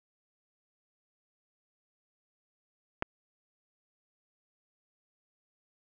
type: clicks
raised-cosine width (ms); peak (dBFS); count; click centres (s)
0.5; -14 / -29; 2; 3.024 / 3.027
effects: none